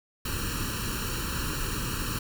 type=noise with comb filter; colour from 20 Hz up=pink; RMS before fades=-31 dBFS; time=0.25-2.19 s; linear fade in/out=5 ms; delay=0.71 ms; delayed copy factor=+0.95; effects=none